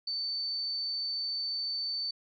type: tone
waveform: sine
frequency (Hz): 4537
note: C#8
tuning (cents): +39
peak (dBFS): -31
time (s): 0.07-2.11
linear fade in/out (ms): 5
effects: none